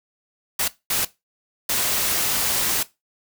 white noise bursts at uneven times, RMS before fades -22 dBFS, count 3, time 0.59-0.68 / 0.9-1.05 / 1.69-2.83 s, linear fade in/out 5 ms, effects noise-tail reverb RT60 0.2 s tail -17 dB re dry

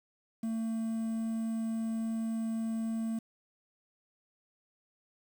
triangle tone with quantisation, 224.7 Hz, A3, 37 cents sharp, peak -29 dBFS, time 0.43-3.19 s, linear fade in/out 5 ms, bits 9, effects none

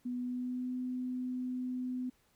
sine tone with pitch glide, 246.9 to 252.4 Hz, B3 to B3, 0 to +38 cents, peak -34 dBFS, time 0.05-2.1 s, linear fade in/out 10 ms, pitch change +38 cents, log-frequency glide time 0.15-0.74 s, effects pink hiss -71 dBFS RMS until 2.35 s

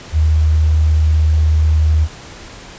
sine tone, 77.78 Hz, D#2, in tune, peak -9 dBFS, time 0.12-2.08 s, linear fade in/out 50 ms, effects pink hiss -35 dBFS RMS until 2.78 s + resampled to 16000 Hz

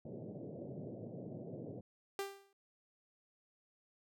pink band-pass noise, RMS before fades -47 dBFS, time 0.05-1.81 s, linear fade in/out 5 ms, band 110 to 620 Hz, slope 48 dB/octave
sawtooth tone with exponential decay, 395.3 Hz, G4, 15 cents sharp, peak -31 dBFS, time 2.19-2.53 s, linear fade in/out 1 ms, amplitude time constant 73 ms
effects none

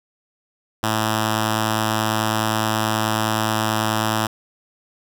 5% pulse tone with notch filter, 109.4 Hz, A2, 9 cents flat, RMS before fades -21 dBFS, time 0.83-4.27 s, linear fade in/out 5 ms, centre 470 Hz, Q 1.8, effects none

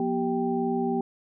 sine tone cluster, 178.6 / 241.6 / 388.7 / 785 Hz, F3 / B3 / G4 / G5, +39 / -38 / -15 / +2 cents, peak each -34 / -27 / -28 / -31 dBFS, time 0-1.01 s, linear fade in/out 2 ms, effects none

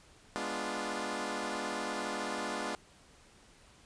10% pulse chord, G# diminished seventh, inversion none, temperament equal, 207.7 / 246.9 / 293.7 / 349.2 Hz, G#3 / B3 / D4 / F4, 0 / 0 / 0 / 0 cents, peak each -32 dBFS, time 0.36-2.75 s, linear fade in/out 0 ms, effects pink hiss -60 dBFS RMS until 3.85 s + resampled to 22050 Hz

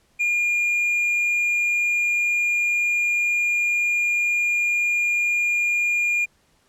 triangle tone, 2417 Hz, D7, 49 cents sharp, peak -17 dBFS, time 0.19-6.26 s, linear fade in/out 20 ms, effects pink hiss -62 dBFS RMS until 6.68 s + low-pass 11000 Hz 12 dB/octave

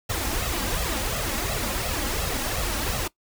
pink noise with flanger, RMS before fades -27 dBFS, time 0.09-3.08 s, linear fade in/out 10 ms, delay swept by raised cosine 1.5 to 3.7 ms, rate 2.8 Hz, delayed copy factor +0.7, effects noise-tail reverb RT60 0.1 s tail -20 dB re dry

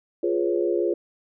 sine chord, C# dominant seventh, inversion first, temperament equal, 349.2 / 415.3 / 493.9 / 554.4 Hz, E#4 / G#4 / B4 / C#5, 0 / 0 / 0 / 0 cents, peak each -23 / -26 / -29 / -29 dBFS, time 0.23-0.94 s, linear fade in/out 5 ms, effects none

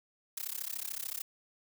blue noise with amplitude modulation, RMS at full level -35 dBFS, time 0.37-1.22 s, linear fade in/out 5 ms, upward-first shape sine, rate 33.6 Hz, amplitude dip 100%, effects none

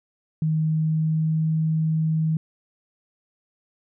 sine tone with pitch glide, 157.2 to 158.66 Hz, D#3 to D#3, +18 to +34 cents, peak -19 dBFS, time 0.42-2.37 s, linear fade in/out 2 ms, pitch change +16 cents, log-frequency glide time 0.65-1.5 s, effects none

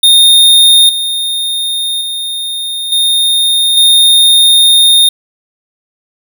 square tone with level steps, 3665 Hz, A#7, 30 cents flat, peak -3 / -13 / -16 / -8 / -4 dBFS, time 0.03-5.09 s, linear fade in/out 5 ms, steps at 0.89 / 2.01 / 2.92 / 3.77 s, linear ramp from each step 2 ms, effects none

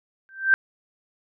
sine tone with exponential growth, 1564 Hz, G6, 4 cents flat, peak -10 dBFS, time 0.29-0.54 s, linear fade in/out 0 ms, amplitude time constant 53 ms, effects none

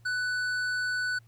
sine tone with hard clipping, 1490 Hz, F#6, 12 cents sharp, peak -29 dBFS, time 0.05-1.19 s, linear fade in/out 10 ms, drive 9 dB, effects added 115 Hz sine -54 dBFS peak until 1.27 s + pink hiss -68 dBFS RMS until 1.27 s

